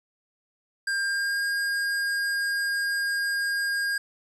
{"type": "tone with pitch glide", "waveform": "square", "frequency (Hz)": [1599, 1619.4], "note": ["G6", "G#6"], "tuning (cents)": [34, -44], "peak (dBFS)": -25, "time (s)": [0.87, 3.98], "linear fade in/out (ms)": 5, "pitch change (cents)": 22, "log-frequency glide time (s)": [1.03, 1.44], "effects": ["low-pass 10000 Hz 12 dB/octave", "10-bit"]}